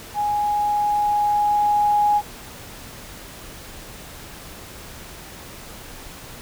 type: tone with level ramp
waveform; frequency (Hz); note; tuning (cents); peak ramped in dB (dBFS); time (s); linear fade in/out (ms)
sine; 830; G#5; -1; -19 to -14; 0.14-2.22; 50
effects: pink hiss -39 dBFS RMS until 6.41 s